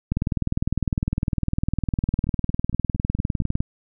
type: two click trains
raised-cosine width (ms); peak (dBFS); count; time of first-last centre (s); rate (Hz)
5; -23 / -9; 6 / 70; 2.27-3.419 / 0.12-3.605; 4.35 / 19.8
effects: none